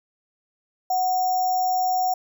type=tone with sample-and-hold; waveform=sine; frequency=740 Hz; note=F#5; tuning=in tune; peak=-19 dBFS; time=0.9-2.14 s; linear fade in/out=5 ms; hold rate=6300 Hz; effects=none